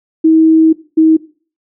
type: tone pair in turn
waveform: sine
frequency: 320.2 / 318.4 Hz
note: D#4 / D#4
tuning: +50 / +40 cents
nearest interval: unison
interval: 10 cents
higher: first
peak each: -4 dBFS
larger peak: neither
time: 0.24-0.73 / 0.97-1.17 s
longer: first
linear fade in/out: 10 ms
effects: noise-tail reverb RT60 0.4 s tail -18 dB re dry